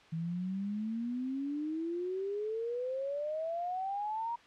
sine exponential sweep, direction up, 160.2 to 953 Hz, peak -33 dBFS, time 0.12-4.36 s, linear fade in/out 10 ms, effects white hiss -58 dBFS RMS until 4.46 s + low-pass 3000 Hz 12 dB/octave

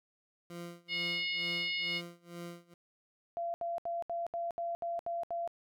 20% pulse tone with tremolo, 172.4 Hz, F3, 22 cents flat, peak -36 dBFS, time 0.5-2.74 s, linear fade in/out 2 ms, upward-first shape sine, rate 2.2 Hz, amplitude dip 95%
harmonic tone, 723 Hz, F#5, 40 cents flat, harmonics 3 / 4 / 5 / 6 / 7, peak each -35 / -37 / -44 / -43 / -44 dBFS, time 0.88-2.02 s, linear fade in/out 50 ms
sine tone bursts, 683 Hz, F5, 39 cents flat, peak -33 dBFS, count 9, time 3.37-5.476 s, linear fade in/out 0 ms, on 170 ms, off 72 ms
effects none

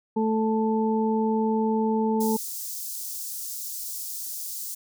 harmonic tone, 220 Hz, A3, in tune, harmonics 1 / 2 / 4, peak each -23 / -26 / -29 dBFS, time 0.16-2.37 s, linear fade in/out 10 ms
white high-pass noise, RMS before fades -34 dBFS, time 2.2-4.75 s, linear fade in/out 10 ms, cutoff 5200 Hz, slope 24 dB/octave
effects none

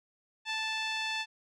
5% pulse tone with low-pass filter, 879 Hz, A5, 2 cents flat, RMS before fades -34 dBFS, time 0.45-1.26 s, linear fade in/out 50 ms, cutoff 3200 Hz, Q 1.4, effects none

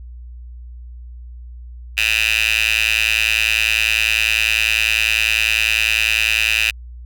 10% pulse tone with high-pass filter, 110 Hz, A2, in tune, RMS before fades -17 dBFS, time 1.97-6.71 s, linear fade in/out 10 ms, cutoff 2500 Hz, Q 6.5, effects added 60 Hz sine -32 dBFS peak until 7.05 s

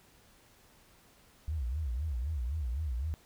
sine tone with vibrato, 68.7 Hz, C#2, 15 cents flat, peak -31 dBFS, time 1.48-3.14 s, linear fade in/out 0 ms, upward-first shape sine, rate 3.9 Hz, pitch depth 280 cents each way, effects pink hiss -62 dBFS RMS until 3.25 s

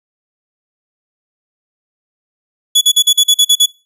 sawtooth tone bursts, 3400 Hz, G#7, 40 cents sharp, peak -3 dBFS, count 9, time 2.75-3.661 s, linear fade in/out 10 ms, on 63 ms, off 43 ms, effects noise-tail reverb RT60 0.3 s tail -22 dB re dry + resampled to 32000 Hz

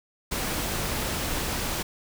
pink noise, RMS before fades -29 dBFS, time 0.31-1.83 s, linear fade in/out 10 ms, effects none

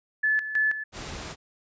sine tone with tremolo, 1731 Hz, A6, 29 cents flat, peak -20 dBFS, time 0.23-0.84 s, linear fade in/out 10 ms, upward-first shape square, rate 3.1 Hz, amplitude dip 70%
pink noise, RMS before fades -37 dBFS, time 0.92-1.36 s, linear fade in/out 50 ms
effects resampled to 16000 Hz

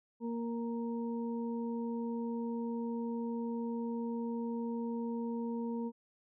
harmonic tone, 233.1 Hz, A#3, in tune, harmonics 1 / 2 / 4, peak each -35 / -41 / -47 dBFS, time 0.2-5.92 s, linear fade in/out 50 ms, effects none

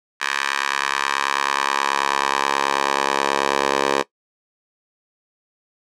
10% pulse tone with high-pass filter sweep, 69.3 Hz, C#2, in tune, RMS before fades -21 dBFS, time 0.2-4.03 s, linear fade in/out 20 ms, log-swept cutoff 1500 to 560 Hz, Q 1.6, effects noise-tail reverb RT60 0.1 s tail -18 dB re dry + low-pass 7000 Hz 12 dB/octave

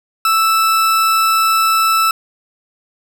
40% pulse tone, 1318.5 Hz, E6, in tune, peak -10 dBFS, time 0.25-2.11 s, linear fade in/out 2 ms, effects none

